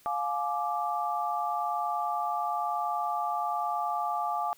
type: chord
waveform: sine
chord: D diminished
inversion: first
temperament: just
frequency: 704.8 / 845.8 / 1174.7 Hz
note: F5 / Ab5 / D6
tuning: +16 / +31 / 0 cents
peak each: -32 dBFS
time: 0.06-4.53 s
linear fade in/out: 0 ms
effects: white hiss -60 dBFS RMS until 4.57 s